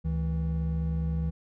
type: tone pair together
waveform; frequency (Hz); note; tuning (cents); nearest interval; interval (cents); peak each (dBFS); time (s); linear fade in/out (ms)
triangle; 72.21 / 162.1; D2 / E3; -29 / -29; octave + major second; 1400; -27; 0.04-1.31; 20
effects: none